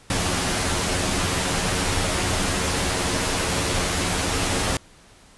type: noise with comb filter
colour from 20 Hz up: pink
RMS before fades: -23 dBFS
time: 0.1-4.77 s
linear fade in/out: 2 ms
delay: 11 ms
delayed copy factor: +0.65
effects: pink hiss -51 dBFS RMS until 5.37 s + resampled to 24000 Hz